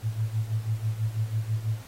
sine tone with tremolo, 110 Hz, A2, in tune, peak -22 dBFS, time 0.02-1.83 s, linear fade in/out 50 ms, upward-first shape sine, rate 6.1 Hz, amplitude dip 80%, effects pink hiss -50 dBFS RMS until 1.87 s + AAC 48 kbps

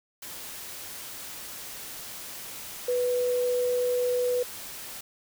sine tone in noise, 493.9 Hz, B4, in tune, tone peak -23 dBFS, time 2.88-4.43 s, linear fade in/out 5 ms, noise white, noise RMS -40 dBFS, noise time 0.22-5.01 s, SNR +14 dB, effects none

